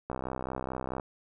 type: click train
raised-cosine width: 1 ms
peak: -20 dBFS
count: 59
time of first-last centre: 0.1-0.998 s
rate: 64.6 Hz
effects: none